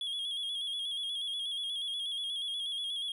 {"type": "tone with vibrato", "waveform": "triangle", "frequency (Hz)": 3322, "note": "G#7", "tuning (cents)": 0, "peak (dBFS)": -32, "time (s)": [0.01, 3.12], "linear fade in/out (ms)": 2, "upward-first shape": "square", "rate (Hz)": 8.3, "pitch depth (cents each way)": 41, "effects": []}